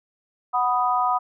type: chord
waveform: sine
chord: B major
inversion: second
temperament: equal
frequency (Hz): 740 / 987.8 / 1244.5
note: F#5 / B5 / D#6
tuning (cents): 0 / 0 / 0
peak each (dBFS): -23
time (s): 0.53-1.19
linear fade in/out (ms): 20
effects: none